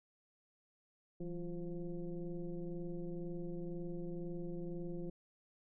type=tone with frequency modulation; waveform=sine; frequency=168 Hz; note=E3; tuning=33 cents sharp; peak=-39 dBFS; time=1.2-5.1 s; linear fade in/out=5 ms; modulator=179 Hz; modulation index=1.4; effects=none